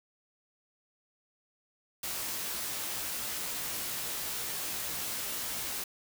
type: noise with comb filter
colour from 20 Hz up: white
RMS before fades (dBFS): -36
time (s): 2.03-5.84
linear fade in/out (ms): 5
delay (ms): 17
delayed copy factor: +0.6
effects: none